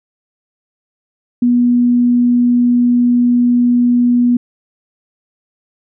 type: tone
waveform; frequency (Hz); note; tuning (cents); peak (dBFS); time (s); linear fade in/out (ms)
sine; 243; B3; -28; -8; 1.42-4.37; 5
effects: none